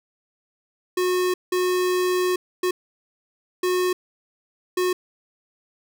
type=tone bursts at uneven times; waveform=square; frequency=363.9 Hz; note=F#4; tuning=29 cents flat; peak=-20 dBFS; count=5; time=0.97-1.34 / 1.52-2.36 / 2.63-2.71 / 3.63-3.93 / 4.77-4.93 s; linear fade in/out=5 ms; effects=none